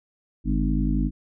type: harmonic tone with a mistuned harmonic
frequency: 50.9 Hz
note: G#1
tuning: 34 cents flat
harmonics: 1 / 3 / 4 / 5 / 6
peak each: -23 / -28 / -28 / -27 / -30 dBFS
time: 0.44-1.11 s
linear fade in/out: 50 ms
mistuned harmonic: 3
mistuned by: -77 cents
effects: none